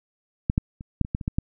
clicks, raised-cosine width 5 ms, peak -8 / -7 / -25 / -7 / -20 / -12 / -21 / -12 / -10 dBFS, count 9, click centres 0.499 / 0.579 / 0.809 / 1.013 / 1.049 / 1.149 / 1.212 / 1.279 / 1.385 s, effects none

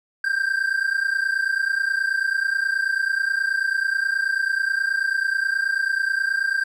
triangle tone pair together, 1568 / 1597.3 Hz, G6 / G6, 0 / +32 cents, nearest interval unison, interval 32 cents, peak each -21 dBFS, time 0.24-6.64 s, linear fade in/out 5 ms, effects none

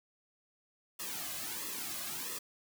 white noise with flanger, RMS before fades -40 dBFS, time 0.99-2.39 s, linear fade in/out 10 ms, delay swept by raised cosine 1.3 to 2.22 ms, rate 1.5 Hz, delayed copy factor -0.9, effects none

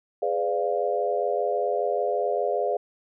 sine chord, G# diminished seventh, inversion none, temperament equal with one note detuned, 415.3 / 502.2 / 587.3 / 698.5 Hz, G#4 / B4 / D5 / F5, 0 / +29 / 0 / 0 cents, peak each -28 dBFS, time 0.22-2.77 s, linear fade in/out 5 ms, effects none

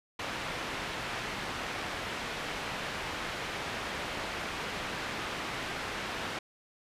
white low-pass noise, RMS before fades -37 dBFS, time 0.19-6.39 s, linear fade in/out 5 ms, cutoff 2400 Hz, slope 12 dB/octave, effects resampled to 32000 Hz

